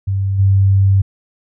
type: tone with level steps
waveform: sine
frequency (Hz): 97.5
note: G2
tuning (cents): -9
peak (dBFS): -14 / -8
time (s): 0.07-1.02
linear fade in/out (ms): 10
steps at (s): 0.38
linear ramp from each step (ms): 20
effects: none